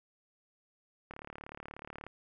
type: click train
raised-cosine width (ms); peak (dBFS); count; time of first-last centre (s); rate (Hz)
0.5; -29; 36; 1.11-2.066; 36.6
effects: none